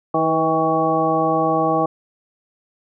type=harmonic tone with a mistuned harmonic; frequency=160 Hz; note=D#3; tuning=49 cents sharp; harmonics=1 / 2 / 3 / 4 / 5 / 7; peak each=-27 / -22 / -23 / -22 / -21 / -22 dBFS; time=0.14-1.86 s; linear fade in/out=5 ms; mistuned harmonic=3; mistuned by=+30 cents; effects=none